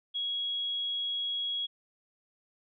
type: tone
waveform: sine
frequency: 3320 Hz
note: G#7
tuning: 1 cent flat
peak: -30 dBFS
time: 0.14-1.67 s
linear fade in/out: 20 ms
effects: none